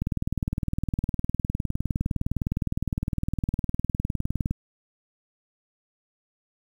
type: click train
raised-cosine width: 5 ms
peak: -13 dBFS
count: 89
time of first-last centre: 0.02-4.51 s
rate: 19.6 Hz
effects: 8-bit